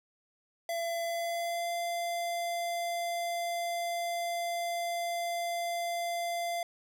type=tone with pitch glide; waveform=square; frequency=676 to 688.6 Hz; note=E5 to F5; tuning=+43 to -25 cents; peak=-32 dBFS; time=0.69-6.63 s; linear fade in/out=2 ms; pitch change=+32 cents; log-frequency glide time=1.04-1.71 s; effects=none